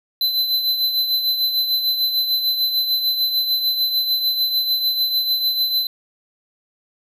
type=tone with tremolo; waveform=square; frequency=4035 Hz; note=B7; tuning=36 cents sharp; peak=-15 dBFS; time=0.21-5.87 s; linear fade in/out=2 ms; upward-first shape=triangle; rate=6.7 Hz; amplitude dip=60%; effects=none